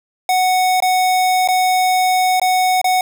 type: tone with dropouts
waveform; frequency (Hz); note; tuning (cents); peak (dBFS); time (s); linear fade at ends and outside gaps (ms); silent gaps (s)
square; 740; F#5; 0; -13; 0.29-3.01; 2; 0.803-0.823 / 1.476-1.486 / 2.398-2.416 / 2.815-2.843
effects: none